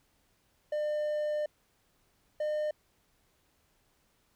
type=tone pair in turn; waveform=triangle; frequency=601 / 605.9 Hz; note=D5 / D#5; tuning=+40 / -46 cents; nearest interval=unison; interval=14 cents; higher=second; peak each=-27 dBFS; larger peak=neither; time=0.72-1.46 / 2.4-2.71 s; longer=first; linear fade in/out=5 ms; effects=pink hiss -71 dBFS RMS until 4.35 s